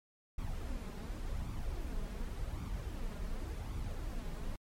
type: noise with flanger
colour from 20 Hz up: brown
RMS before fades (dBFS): -39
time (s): 0.38-4.56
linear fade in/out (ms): 5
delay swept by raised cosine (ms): 0.84 to 4.94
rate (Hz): 0.89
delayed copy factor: +0.5
effects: MP3 64 kbps